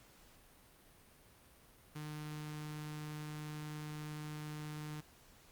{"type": "tone with notch filter", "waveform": "sawtooth", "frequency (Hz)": 151.5, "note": "D#3", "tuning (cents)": -46, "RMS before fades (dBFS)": -45, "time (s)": [1.95, 5.01], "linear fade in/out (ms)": 10, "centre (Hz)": 570, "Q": 1.4, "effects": ["pink hiss -63 dBFS RMS until 5.51 s", "Opus 48 kbps"]}